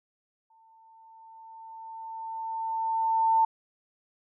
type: tone with exponential growth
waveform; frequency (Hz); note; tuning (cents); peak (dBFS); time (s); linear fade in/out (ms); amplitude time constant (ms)
sine; 897; A5; +33; -18; 0.5-3.45; 5; 640
effects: none